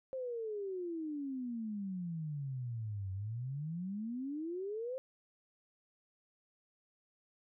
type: exponential two-way sweep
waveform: sine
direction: down then up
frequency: 533 to 93.4 to 533 Hz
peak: -37 dBFS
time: 0.13-4.98 s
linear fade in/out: 0 ms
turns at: 3.12 s
effects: none